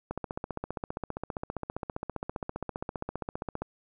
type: click train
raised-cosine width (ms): 1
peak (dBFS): -19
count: 54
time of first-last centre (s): 0.11-3.62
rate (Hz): 15.1
effects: none